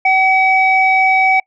sine tone pair together, 760 / 2276 Hz, F#5 / C#7, +46 / +45 cents, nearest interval octave + perfect fifth, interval 1899 cents, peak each -11 dBFS, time 0.05-1.4 s, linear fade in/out 5 ms, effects noise-tail reverb RT60 0.1 s tail -26 dB re dry + tanh soft clip ceiling -2 dBFS

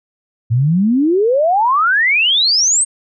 sine exponential sweep, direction up, 110 to 8660 Hz, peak -10 dBFS, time 0.5-2.85 s, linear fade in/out 20 ms, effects none

